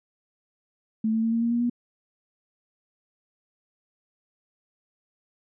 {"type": "tone with pitch steps", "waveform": "sine", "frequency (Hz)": [220, 223.3, 226.7, 230.1, 233.6, 237.2, 240.7], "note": ["A3", "A3", "A#3", "A#3", "A#3", "A#3", "B3"], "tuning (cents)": [0, 26, -48, -22, 4, 30, -44], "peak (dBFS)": -21, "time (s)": [1.04, 1.698], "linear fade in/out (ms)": 5, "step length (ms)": 94, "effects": []}